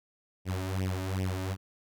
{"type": "tone with flanger", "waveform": "sawtooth", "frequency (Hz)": 94, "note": "F#2", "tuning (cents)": 28, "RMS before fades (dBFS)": -32, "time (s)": [0.45, 1.57], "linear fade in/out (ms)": 50, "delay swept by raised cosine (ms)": [0.35, 3.35], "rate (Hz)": 2.6, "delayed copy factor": 1, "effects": []}